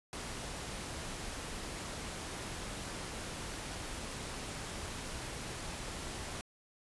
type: noise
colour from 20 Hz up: pink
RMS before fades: -42 dBFS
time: 0.13-6.41 s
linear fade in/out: 0 ms
effects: resampled to 24000 Hz